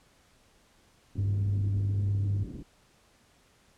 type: low-pass noise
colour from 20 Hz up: white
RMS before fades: -41 dBFS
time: 1.15-2.63 s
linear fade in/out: 5 ms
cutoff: 280 Hz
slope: 24 dB/octave
type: tone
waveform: sine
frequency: 99.8 Hz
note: G2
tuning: 32 cents sharp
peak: -25 dBFS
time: 1.18-2.44 s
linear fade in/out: 10 ms
effects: pink hiss -63 dBFS RMS until 3.77 s + low-pass 10000 Hz 12 dB/octave